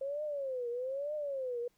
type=tone with vibrato; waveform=sine; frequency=536 Hz; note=C5; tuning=42 cents sharp; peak=-34 dBFS; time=0.01-1.68 s; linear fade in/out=5 ms; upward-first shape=triangle; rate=1.1 Hz; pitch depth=230 cents each way; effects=pink hiss -74 dBFS RMS until 1.77 s